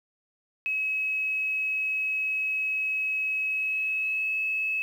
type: tone with pitch glide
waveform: sine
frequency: 2563 to 2588 Hz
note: E7 to E7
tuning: -49 to -32 cents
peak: -25 dBFS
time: 0.66-4.82 s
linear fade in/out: 0 ms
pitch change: +17 cents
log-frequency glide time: 3.45-4.36 s
effects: 9-bit